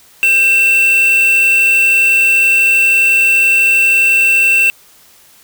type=tone with quantisation; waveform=triangle; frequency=2687 Hz; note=E7; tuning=33 cents sharp; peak=-6 dBFS; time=0.23-4.7 s; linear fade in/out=0 ms; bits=3; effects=white hiss -45 dBFS RMS until 5.43 s